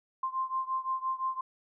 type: beating tone pair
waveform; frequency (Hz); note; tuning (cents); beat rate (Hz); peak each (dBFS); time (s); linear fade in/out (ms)
sine; 1046.5 / 1052.3; C6 / C6; 0 / +10; 5.8; -32 / -34; 0.23-1.41; 5
effects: none